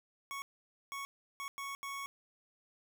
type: tone bursts at uneven times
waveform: 25% pulse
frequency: 1108.7 Hz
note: C#6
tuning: in tune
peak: -36 dBFS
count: 5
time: 0.31-0.42 / 0.92-1.05 / 1.4-1.48 / 1.58-1.75 / 1.83-2.06 s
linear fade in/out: 0 ms
effects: none